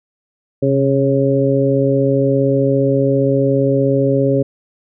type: harmonic tone with a mistuned harmonic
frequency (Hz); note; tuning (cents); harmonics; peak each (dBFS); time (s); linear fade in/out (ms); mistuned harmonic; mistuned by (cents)
137.3; C#3; -16; 1 / 2 / 3 / 4; -17 / -17 / -17 / -17; 0.62-4.43; 10; 1; -43
effects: none